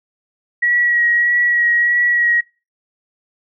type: tone with vibrato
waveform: sine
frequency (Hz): 1915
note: A#6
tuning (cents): +46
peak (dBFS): -12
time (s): 0.62-2.41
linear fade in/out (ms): 10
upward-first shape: sine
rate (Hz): 1.6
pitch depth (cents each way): 17
effects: noise-tail reverb RT60 0.3 s tail -22 dB re dry